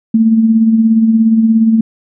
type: tone with tremolo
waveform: sine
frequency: 223.8 Hz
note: A3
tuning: 30 cents sharp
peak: -4 dBFS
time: 0.14-1.81 s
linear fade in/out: 5 ms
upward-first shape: sine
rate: 17 Hz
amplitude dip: 45%
effects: none

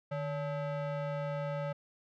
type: ring-modulated tone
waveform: square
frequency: 360 Hz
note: F#4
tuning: 47 cents flat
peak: -31 dBFS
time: 0.11-1.73 s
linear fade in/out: 10 ms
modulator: 209 Hz
effects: low-pass 2000 Hz 12 dB/octave

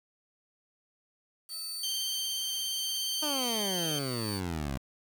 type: tone with tremolo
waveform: sawtooth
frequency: 4540 Hz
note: C#8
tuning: 41 cents sharp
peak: -32 dBFS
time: 1.48-4.41 s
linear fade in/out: 50 ms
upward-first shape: triangle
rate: 0.73 Hz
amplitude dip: 45%
type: tone with vibrato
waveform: sawtooth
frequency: 3136 Hz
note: G7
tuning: in tune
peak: -29 dBFS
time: 1.83-3.99 s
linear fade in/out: 5 ms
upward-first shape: sine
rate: 17 Hz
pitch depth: 18 cents each way
type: exponential sweep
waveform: 15% pulse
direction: down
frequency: 311.1 to 63.9 Hz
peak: -26 dBFS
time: 3.22-4.78 s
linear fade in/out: 10 ms
effects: 8-bit

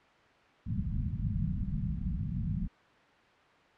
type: low-pass noise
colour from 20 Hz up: white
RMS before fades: -33 dBFS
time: 0.66-2.68 s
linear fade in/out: 10 ms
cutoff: 200 Hz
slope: 48 dB/octave
effects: white hiss -60 dBFS RMS until 3.77 s + low-pass 2000 Hz 12 dB/octave

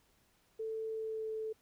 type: tone with pitch glide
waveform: sine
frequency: 442.6 to 438.3 Hz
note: A4 to A4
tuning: +10 to -7 cents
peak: -36 dBFS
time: 0.59-1.53 s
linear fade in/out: 10 ms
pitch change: -17 cents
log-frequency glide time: 0.89-1.32 s
effects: pink hiss -71 dBFS RMS until 1.61 s

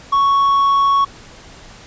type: tone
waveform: triangle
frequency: 1111 Hz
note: C#6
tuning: 4 cents sharp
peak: -9 dBFS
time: 0.12-1.05 s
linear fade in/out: 10 ms
effects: pink hiss -40 dBFS RMS until 1.86 s + resampled to 16000 Hz

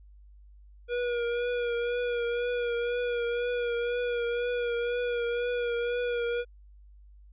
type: tone with vibrato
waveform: square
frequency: 480 Hz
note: B4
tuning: 49 cents flat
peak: -28 dBFS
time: 0.88-6.45 s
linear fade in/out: 50 ms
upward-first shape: triangle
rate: 2 Hz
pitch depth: 35 cents each way
effects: added 50 Hz sine -50 dBFS peak until 7.32 s + resampled to 8000 Hz

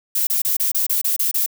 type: noise bursts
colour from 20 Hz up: violet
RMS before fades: -19 dBFS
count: 9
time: 0.15-1.462 s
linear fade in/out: 5 ms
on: 120 ms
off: 29 ms
effects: none

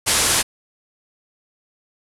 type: low-pass noise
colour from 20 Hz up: white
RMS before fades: -18 dBFS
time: 0.06-0.43 s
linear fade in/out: 20 ms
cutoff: 11000 Hz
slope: 48 dB/octave
effects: none

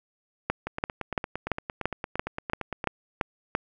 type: two click trains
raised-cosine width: 0.5 ms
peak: -9 / -16 dBFS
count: 10 / 20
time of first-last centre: 0.5-3.551 / 0.67-2.841 s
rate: 2.95 / 8.75 Hz
effects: none

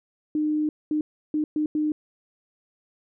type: tone bursts at uneven times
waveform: sine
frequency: 304.1 Hz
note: D#4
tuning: 40 cents flat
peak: -21 dBFS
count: 5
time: 0.35-0.69 / 0.91-1.01 / 1.34-1.44 / 1.56-1.66 / 1.75-1.92 s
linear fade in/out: 2 ms
effects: none

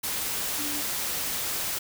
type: tone in noise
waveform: sine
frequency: 293.7 Hz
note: D4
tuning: in tune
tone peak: -36 dBFS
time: 0.58-0.82 s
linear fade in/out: 10 ms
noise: white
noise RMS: -30 dBFS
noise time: 0.03-1.79 s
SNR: -9 dB
effects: none

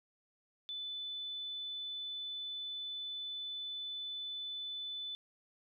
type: tone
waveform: sine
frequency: 3500 Hz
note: A7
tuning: 10 cents flat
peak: -39 dBFS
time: 0.69-5.15 s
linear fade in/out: 0 ms
effects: 13-bit

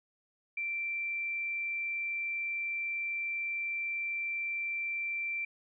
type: tone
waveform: sine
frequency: 2349 Hz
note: D7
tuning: in tune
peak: -32 dBFS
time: 0.57-5.45 s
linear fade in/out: 5 ms
effects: none

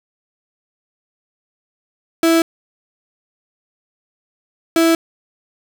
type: tone bursts at uneven times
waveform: 35% pulse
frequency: 329.6 Hz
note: E4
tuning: in tune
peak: -9 dBFS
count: 2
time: 2.23-2.42 / 4.76-4.95 s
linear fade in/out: 2 ms
effects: none

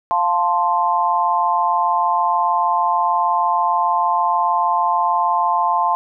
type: chord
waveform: sine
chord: F major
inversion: none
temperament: equal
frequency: 698.5 / 880 / 1046.5 Hz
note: F5 / A5 / C6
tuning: 0 / 0 / 0 cents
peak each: -21 / -18 / -18 dBFS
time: 0.11-5.95 s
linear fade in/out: 0 ms
effects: none

